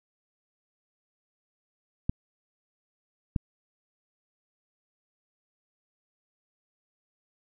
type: clicks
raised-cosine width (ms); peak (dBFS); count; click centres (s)
5; -13; 2; 2.095 / 3.362
effects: none